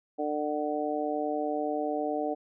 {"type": "harmonic tone", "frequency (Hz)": 149.6, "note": "D3", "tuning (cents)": 32, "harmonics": [2, 3, 4, 5], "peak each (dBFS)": [-33, -34, -33, -33], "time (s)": [0.18, 2.35], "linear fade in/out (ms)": 20, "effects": []}